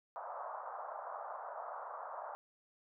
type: band-pass noise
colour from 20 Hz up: pink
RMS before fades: -45 dBFS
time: 0.16-2.35 s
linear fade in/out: 0 ms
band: 590 to 1300 Hz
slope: 48 dB/octave
effects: none